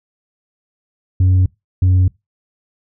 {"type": "tone pair in turn", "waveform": "sine", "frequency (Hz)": [92.5, 92.03], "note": ["F#2", "F#2"], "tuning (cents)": [0, -9], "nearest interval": "unison", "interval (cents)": 9, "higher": "first", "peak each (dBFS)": -6, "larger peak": "neither", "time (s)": [[1.2, 1.46], [1.82, 2.08]], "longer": "neither", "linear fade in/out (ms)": 5, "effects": ["noise-tail reverb RT60 0.2 s tail -24 dB re dry", "tanh soft clip ceiling -8 dBFS"]}